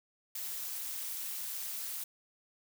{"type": "noise with amplitude modulation", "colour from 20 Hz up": "blue", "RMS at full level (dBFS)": -36, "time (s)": [0.35, 2.04], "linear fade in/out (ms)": 5, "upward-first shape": "sine", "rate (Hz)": 233, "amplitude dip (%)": 75, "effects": []}